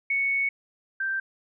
sine tone pair in turn, 2217 / 1567.7 Hz, C#7 / G6, 0 / 0 cents, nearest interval tritone, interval 600 cents, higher first, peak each -22 / -25 dBFS, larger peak first, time 0.1-0.49 / 1-1.2 s, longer first, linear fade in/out 5 ms, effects none

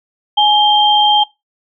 sine tone pair together, 839 / 3168 Hz, G#5 / G7, +17 / +18 cents, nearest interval octave + major seventh, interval 2301 cents, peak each -10 dBFS, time 0.37-1.24 s, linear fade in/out 10 ms, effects noise-tail reverb RT60 0.2 s tail -20 dB re dry

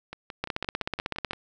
two click trains, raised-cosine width 0.3 ms, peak -21 / -12 dBFS, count 8 / 15, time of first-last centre 0.13-1.333 / 0.44-1.31 s, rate 5.82 / 16.1 Hz, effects none

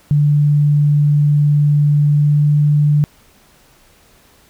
sine tone with pitch glide, 146.83 to 147.77 Hz, D3 to D3, 0 to +11 cents, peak -9 dBFS, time 0.11-3.04 s, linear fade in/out 0 ms, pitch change +11 cents, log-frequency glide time 2.1-2.52 s, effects pink hiss -50 dBFS RMS until 4.49 s

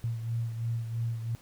sine beating tone pair, 115.2 / 118.2 Hz, A#2 / A#2, -20 / +24 cents, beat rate 3 Hz, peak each -30 / -38 dBFS, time 0.04-1.35 s, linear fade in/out 0 ms, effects pink hiss -57 dBFS RMS until 1.41 s

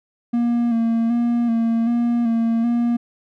triangle tone with vibrato, 233.1 Hz, A#3, in tune, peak -14 dBFS, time 0.33-2.97 s, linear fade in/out 10 ms, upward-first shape square, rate 1.3 Hz, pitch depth 30 cents each way, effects none

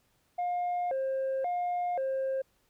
sine tone with vibrato, 615 Hz, D#5, 20 cents flat, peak -26 dBFS, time 0.38-2.42 s, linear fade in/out 10 ms, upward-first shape square, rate 0.94 Hz, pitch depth 250 cents each way, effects tanh soft clip ceiling -27 dBFS + pink hiss -71 dBFS RMS until 2.69 s

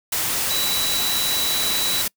sine tone in noise, 3935 Hz, B7, 7 cents flat, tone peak -23 dBFS, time 0.5-2.02 s, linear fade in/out 5 ms, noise white, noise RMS -23 dBFS, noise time 0.12-2.08 s, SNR -3 dB, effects noise-tail reverb RT60 0.1 s tail -26 dB re dry

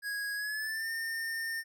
square tone with pitch glide, 1655 to 1815.2 Hz, G#6 to A#6, -6 to -47 cents, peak -34 dBFS, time 0.02-1.64 s, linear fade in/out 50 ms, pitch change +159 cents, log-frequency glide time 0.34-0.9 s, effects none

